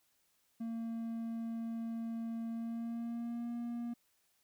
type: tone with pitch glide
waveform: triangle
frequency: 228.6 to 236.9 Hz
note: A#3 to A#3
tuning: -34 to +28 cents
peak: -35 dBFS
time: 0.6-3.94 s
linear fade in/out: 10 ms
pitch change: +62 cents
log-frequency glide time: 2.5-3.51 s
effects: white hiss -75 dBFS RMS until 4.43 s